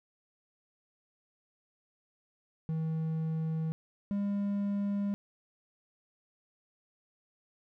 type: tone pair in turn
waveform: triangle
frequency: 160 / 201.6 Hz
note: D#3 / G3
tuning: +49 / +49 cents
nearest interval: major third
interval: 400 cents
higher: second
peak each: -28 / -27 dBFS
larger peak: second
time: 2.69-3.72 / 4.11-5.14 s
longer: neither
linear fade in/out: 0 ms
effects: none